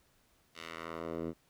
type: tone with band-pass filter sweep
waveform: 10% pulse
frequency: 82.41 Hz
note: E2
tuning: in tune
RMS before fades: -41 dBFS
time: 0.54-1.34 s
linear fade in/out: 50 ms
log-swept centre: 3500 to 270 Hz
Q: 0.97
effects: pink hiss -70 dBFS RMS until 1.49 s